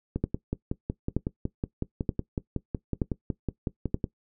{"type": "two click trains", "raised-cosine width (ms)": 3, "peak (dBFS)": [-12, -15], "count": [5, 22], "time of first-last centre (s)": [[0.24, 3.944], [0.16, 4.042]], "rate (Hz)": [1.08, 5.41], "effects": ["noise-tail reverb RT60 0.1 s tail -18 dB re dry"]}